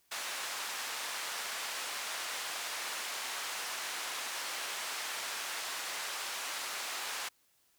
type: band-pass noise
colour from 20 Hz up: pink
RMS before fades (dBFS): -39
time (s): 0.11-7.29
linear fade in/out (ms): 10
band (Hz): 970 to 10000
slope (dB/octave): 12
effects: white hiss -71 dBFS RMS until 7.78 s